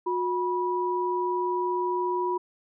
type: tone pair together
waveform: sine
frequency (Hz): 361.4 / 975.8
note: F#4 / B5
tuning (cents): -41 / -21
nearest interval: octave + perfect fourth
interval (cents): 1720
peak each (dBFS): -27 / -27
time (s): 0.06-2.38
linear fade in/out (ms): 10
effects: none